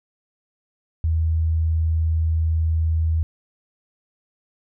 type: tone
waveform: sine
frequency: 80.6 Hz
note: E2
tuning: 38 cents flat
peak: -17 dBFS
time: 1.04-3.23 s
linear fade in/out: 0 ms
effects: none